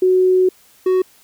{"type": "tone pair in turn", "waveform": ["sine", "triangle"], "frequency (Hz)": [370, 371.3], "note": ["F#4", "F#4"], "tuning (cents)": [0, 6], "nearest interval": "unison", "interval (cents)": 6, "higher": "second", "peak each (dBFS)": -10, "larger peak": "neither", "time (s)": [[0.02, 0.49], [0.86, 1.02]], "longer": "first", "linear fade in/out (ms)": 5, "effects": ["white hiss -51 dBFS RMS until 1.23 s"]}